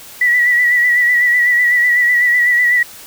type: tone with vibrato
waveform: sine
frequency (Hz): 1948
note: B6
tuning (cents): -24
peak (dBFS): -9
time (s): 0.21-2.83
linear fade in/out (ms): 5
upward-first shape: sine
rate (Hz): 8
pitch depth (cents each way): 40
effects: white hiss -36 dBFS RMS until 3.06 s